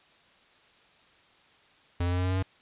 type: tone with pitch steps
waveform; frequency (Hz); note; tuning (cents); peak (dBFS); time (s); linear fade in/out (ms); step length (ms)
square; 87.31 / 88.48 / 89.66 / 90.86 / 92.08 / 93.31 / 94.55; F2 / F2 / F2 / F#2 / F#2 / F#2 / F#2; 0 / +23 / +46 / -31 / -8 / +15 / +38; -26; 2-2.427; 5; 61
effects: white hiss -60 dBFS RMS until 2.61 s + resampled to 8000 Hz